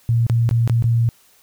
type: tone with dropouts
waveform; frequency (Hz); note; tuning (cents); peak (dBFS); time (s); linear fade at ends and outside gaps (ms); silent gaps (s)
sine; 116.54; A#2; 0; -13; 0.09-1.09; 0; 0.266-0.298 / 0.491-0.511 / 0.676-0.697 / 0.824-0.841
effects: white hiss -54 dBFS RMS until 1.42 s